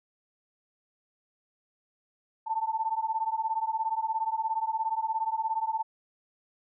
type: beating tone pair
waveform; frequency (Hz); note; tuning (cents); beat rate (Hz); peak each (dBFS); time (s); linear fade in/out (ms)
sine; 880 / 897; A5 / A5; 0 / +33; 17; -30; 2.46-5.83; 20
effects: none